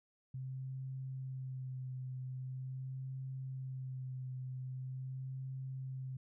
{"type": "tone with vibrato", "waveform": "sine", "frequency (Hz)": 130.4, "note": "C3", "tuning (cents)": -5, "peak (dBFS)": -40, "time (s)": [0.34, 6.17], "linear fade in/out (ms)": 5, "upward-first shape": "sine", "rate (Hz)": 0.43, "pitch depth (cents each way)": 22, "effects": []}